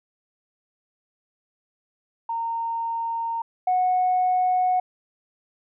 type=tone pair in turn; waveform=sine; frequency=920 / 734.2 Hz; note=A#5 / F#5; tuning=-23 / -14 cents; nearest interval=major third; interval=391 cents; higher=first; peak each=-24 / -17 dBFS; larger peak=second; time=2.29-3.42 / 3.67-4.8 s; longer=neither; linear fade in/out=5 ms; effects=tanh soft clip ceiling -14 dBFS